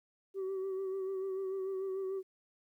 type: tone with vibrato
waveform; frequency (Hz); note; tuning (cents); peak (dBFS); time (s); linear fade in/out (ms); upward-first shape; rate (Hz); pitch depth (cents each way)
sine; 382.9; G4; -41; -32; 0.34-2.23; 50; sine; 6.8; 33
effects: tanh soft clip ceiling -33 dBFS + 12-bit